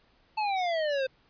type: exponential sweep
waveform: square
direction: down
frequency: 880 to 516 Hz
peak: -27 dBFS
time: 0.37-1.07 s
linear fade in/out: 10 ms
effects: pink hiss -65 dBFS RMS until 1.29 s + resampled to 11025 Hz